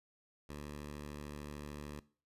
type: tone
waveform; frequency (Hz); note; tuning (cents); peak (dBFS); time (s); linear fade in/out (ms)
10% pulse; 73.4; D2; 0; -36; 0.49-2; 5
effects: noise-tail reverb RT60 0.4 s tail -19 dB re dry + resampled to 32000 Hz